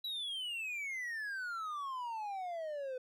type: exponential sweep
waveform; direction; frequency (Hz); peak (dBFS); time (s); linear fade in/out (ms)
triangle; down; 3951 to 501; -36; 0.04-2.98; 5
effects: none